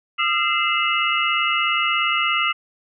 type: tone cluster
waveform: sine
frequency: 1216 / 1353 / 2079 / 2650 / 2888 Hz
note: D#6 / E6 / C7 / E7 / F#7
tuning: -40 / +45 / -12 / +9 / -43 cents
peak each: -24 dBFS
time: 0.18-2.53 s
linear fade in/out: 20 ms
effects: none